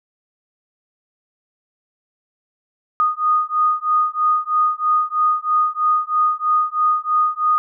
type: beating tone pair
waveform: sine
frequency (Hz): 1234 / 1237.1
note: D#6 / D#6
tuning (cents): -15 / -10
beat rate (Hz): 3.1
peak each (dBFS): -18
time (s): 3-7.58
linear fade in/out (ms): 0
effects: none